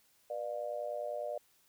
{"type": "tone with amplitude modulation", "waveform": "sine", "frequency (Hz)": 596, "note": "D5", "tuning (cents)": 25, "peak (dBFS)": -31, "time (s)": [0.3, 1.38], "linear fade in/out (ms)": 5, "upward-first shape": "sine", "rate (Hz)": 110, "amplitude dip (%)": 100, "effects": ["white hiss -69 dBFS RMS until 1.68 s"]}